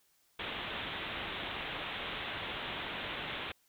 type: low-pass noise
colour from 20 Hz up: white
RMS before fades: -40 dBFS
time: 0.39-3.52 s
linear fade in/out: 5 ms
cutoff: 3700 Hz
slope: 96 dB/octave
effects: white hiss -71 dBFS RMS until 3.68 s